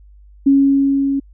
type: tone with level ramp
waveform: sine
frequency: 275.8 Hz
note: C#4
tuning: 9 cents flat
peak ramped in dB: -7 to -15 dBFS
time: 0.46-1.2 s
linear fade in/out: 10 ms
effects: added 50 Hz sine -41 dBFS peak until 1.33 s